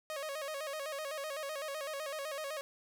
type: tone with vibrato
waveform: sawtooth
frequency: 587.3 Hz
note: D5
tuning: in tune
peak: -34 dBFS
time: 0.1-2.61 s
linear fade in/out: 0 ms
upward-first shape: square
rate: 7.9 Hz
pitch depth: 100 cents each way
effects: none